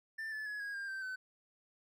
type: tone with pitch steps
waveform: triangle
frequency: 1781 / 1734.3 / 1688.8 / 1644.5 / 1601.4 / 1559.4 / 1518.5 Hz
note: A6 / A6 / G#6 / G#6 / G6 / G6 / F#6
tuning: +21 / -25 / +29 / -18 / +37 / -10 / +44 cents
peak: -37 dBFS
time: 0.18-1.16 s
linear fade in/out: 10 ms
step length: 140 ms
effects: none